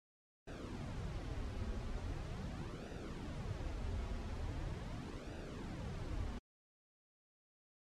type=noise with flanger; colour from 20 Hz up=brown; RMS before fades=-43 dBFS; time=0.47-6.39 s; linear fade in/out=10 ms; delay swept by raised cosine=0.92 to 6.72 ms; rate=0.41 Hz; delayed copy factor=-0.65; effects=low-pass 7000 Hz 12 dB/octave + MP3 64 kbps